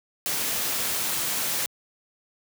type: noise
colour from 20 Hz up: white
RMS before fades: -27 dBFS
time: 0.26-1.66 s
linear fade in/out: 0 ms
effects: high-pass 100 Hz 12 dB/octave